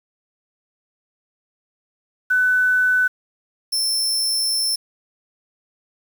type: tone pair in turn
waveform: sine / sawtooth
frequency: 1500 / 5345 Hz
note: F#6 / E8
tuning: +23 / +23 cents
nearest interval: octave + minor seventh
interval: 2200 cents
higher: second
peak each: -14 / -16 dBFS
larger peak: first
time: 2.3-3.08 / 3.72-4.76 s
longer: second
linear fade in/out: 10 ms
effects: 7-bit